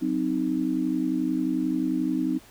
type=chord; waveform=sine; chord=C diminished; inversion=second; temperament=equal with one note detuned; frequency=185 / 259.8 / 311.1 Hz; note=Gb3 / C4 / Eb4; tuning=0 / -12 / 0 cents; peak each=-32 / -26 / -26 dBFS; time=0.01-2.39 s; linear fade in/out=20 ms; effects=pink hiss -52 dBFS RMS until 2.5 s